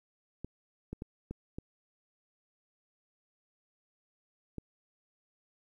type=clicks; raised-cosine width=3 ms; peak=-26 dBFS; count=6; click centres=0.446 / 0.93 / 1.021 / 1.31 / 1.585 / 4.583 s; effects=11-bit